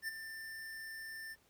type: tone with ADSR envelope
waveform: square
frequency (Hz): 1786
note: A6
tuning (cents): +25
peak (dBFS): -36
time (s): 0.02-1.36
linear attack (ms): 59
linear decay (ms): 19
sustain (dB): -9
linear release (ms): 40
effects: pink hiss -70 dBFS RMS until 1.49 s